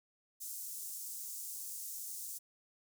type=high-pass noise; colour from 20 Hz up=pink; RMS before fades=-44 dBFS; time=0.4-2.39 s; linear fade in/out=20 ms; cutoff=6800 Hz; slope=24 dB/octave; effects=none